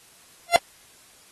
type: tone with exponential growth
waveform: 45% pulse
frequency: 689 Hz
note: F5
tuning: 24 cents flat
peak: -8 dBFS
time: 0.48-0.56 s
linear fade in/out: 0 ms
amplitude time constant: 16 ms
effects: white hiss -53 dBFS RMS until 1.31 s + AAC 32 kbps

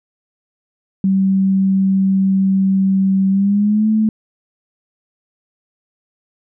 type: tone with pitch glide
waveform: sine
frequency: 192.4 to 217.2 Hz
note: G3 to A3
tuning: -32 to -22 cents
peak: -11 dBFS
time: 1.04-4.09 s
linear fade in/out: 2 ms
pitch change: +210 cents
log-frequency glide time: 3.29-3.88 s
effects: none

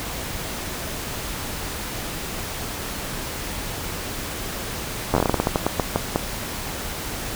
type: slowing click train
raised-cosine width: 1 ms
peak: -4 dBFS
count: 16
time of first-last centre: 5.14-6.159 s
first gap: 11 ms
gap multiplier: 1.23
effects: pink hiss -30 dBFS RMS until 7.35 s

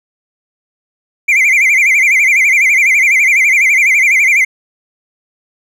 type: tone with vibrato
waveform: triangle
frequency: 2213 Hz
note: C#7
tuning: 3 cents flat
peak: -5 dBFS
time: 1.28-4.45 s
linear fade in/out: 10 ms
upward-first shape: sine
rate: 12 Hz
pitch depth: 150 cents each way
effects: none

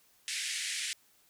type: band-pass noise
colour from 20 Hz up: pink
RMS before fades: -36 dBFS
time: 0.28-0.93 s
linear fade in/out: 0 ms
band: 1800 to 10000 Hz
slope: 48 dB/octave
effects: white hiss -66 dBFS RMS until 1.29 s

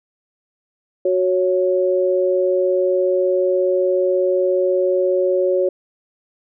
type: tone pair together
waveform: sine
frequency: 369 / 554.4 Hz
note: F#4 / C#5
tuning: -5 / 0 cents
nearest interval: perfect fifth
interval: 705 cents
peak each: -17 dBFS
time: 1.05-5.69 s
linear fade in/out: 5 ms
effects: none

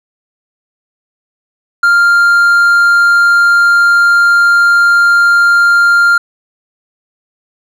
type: tone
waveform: triangle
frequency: 1396.9 Hz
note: F6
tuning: in tune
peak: -3 dBFS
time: 1.83-6.18 s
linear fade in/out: 5 ms
effects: none

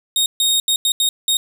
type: tone bursts at uneven times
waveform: sawtooth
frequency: 3722 Hz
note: A#7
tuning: 3 cents flat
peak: -11 dBFS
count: 6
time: 0.16-0.26 / 0.4-0.6 / 0.68-0.76 / 0.85-0.92 / 1-1.09 / 1.28-1.37 s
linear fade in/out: 2 ms
effects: none

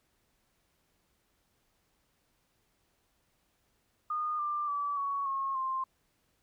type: tone with pitch steps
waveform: sine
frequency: 1224 / 1187.8 / 1152.6 / 1118.5 / 1085.4 / 1053.3 Hz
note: D#6 / D6 / D6 / C#6 / C#6 / C6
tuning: -29 / +19 / -33 / +15 / -37 / +11 cents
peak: -30 dBFS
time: 4.1-5.84 s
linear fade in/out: 5 ms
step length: 290 ms
effects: pink hiss -74 dBFS RMS until 6.42 s

